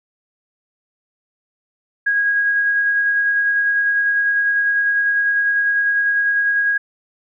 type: tone with tremolo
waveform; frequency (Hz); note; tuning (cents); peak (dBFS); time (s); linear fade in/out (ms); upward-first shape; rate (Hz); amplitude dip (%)
sine; 1644; G#6; -18; -13; 2.06-6.78; 10; sine; 10; 25
effects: none